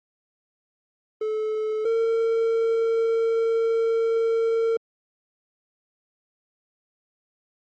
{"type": "tone pair in turn", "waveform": "triangle", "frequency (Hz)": [433, 454.9], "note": ["A4", "A#4"], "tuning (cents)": [-28, -42], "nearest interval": "minor second", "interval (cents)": 86, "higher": "second", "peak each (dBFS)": [-21, -17], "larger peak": "second", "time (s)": [[1.21, 1.85], [1.85, 4.77]], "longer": "second", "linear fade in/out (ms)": 5, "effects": ["MP3 32 kbps"]}